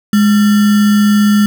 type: tone with sample-and-hold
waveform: sine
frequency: 207.7 Hz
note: G#3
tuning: in tune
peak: -6 dBFS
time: 0.13-1.46 s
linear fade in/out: 2 ms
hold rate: 1575 Hz
effects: none